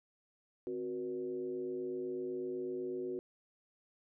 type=tone with frequency modulation; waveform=sine; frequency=370 Hz; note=F#4; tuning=in tune; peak=-36 dBFS; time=0.67-3.19 s; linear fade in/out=0 ms; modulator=108 Hz; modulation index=0.74; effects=none